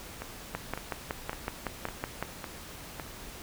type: two click trains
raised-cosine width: 0.5 ms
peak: -16 / -21 dBFS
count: 10 / 6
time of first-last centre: 0.55-2.226 / 0.22-2.998 s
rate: 5.37 / 1.8 Hz
effects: pink hiss -45 dBFS RMS until 3.42 s